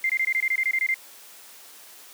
sine tone bursts, 2093 Hz, C7, in tune, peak -20 dBFS, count 12, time 0.04-0.942 s, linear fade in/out 2 ms, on 55 ms, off 22 ms, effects white hiss -47 dBFS RMS until 2.13 s + high-pass 300 Hz 12 dB/octave

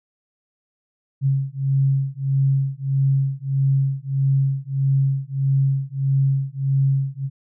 sine beating tone pair, 135.5 / 137.1 Hz, C#3 / C#3, -39 / -19 cents, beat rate 1.6 Hz, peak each -20 dBFS, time 1.21-7.3 s, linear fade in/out 50 ms, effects none

